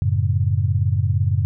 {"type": "chord", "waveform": "sine", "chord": "F# minor", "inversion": "none", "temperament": "equal", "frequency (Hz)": [92.5, 110, 138.59], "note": ["F#2", "A2", "C#3"], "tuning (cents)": [0, 0, 0], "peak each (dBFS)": [-19, -20, -23], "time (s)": [0.02, 1.45], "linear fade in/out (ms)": 0, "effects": []}